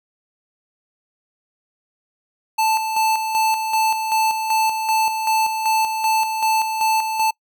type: tone with tremolo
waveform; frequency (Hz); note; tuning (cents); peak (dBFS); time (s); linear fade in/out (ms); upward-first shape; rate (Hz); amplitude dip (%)
square; 880; A5; 0; -16; 2.58-7.31; 10; square; 2.6; 50
effects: noise-tail reverb RT60 0.1 s tail -25 dB re dry